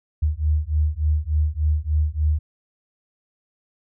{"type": "beating tone pair", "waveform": "sine", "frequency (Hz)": [74.7, 78.1], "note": ["D2", "D#2"], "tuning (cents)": [30, 7], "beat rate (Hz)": 3.4, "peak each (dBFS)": -21, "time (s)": [0.22, 2.39], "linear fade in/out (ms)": 10, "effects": []}